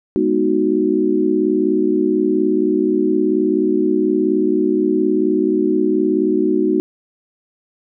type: chord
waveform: sine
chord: G# minor seventh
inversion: none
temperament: equal with one note detuned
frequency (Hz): 209.6 / 246.9 / 311.1 / 370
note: G#3 / B3 / D#4 / F#4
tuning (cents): +16 / 0 / 0 / 0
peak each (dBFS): -22 / -22 / -17 / -17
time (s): 0.16-6.8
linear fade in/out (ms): 0
effects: none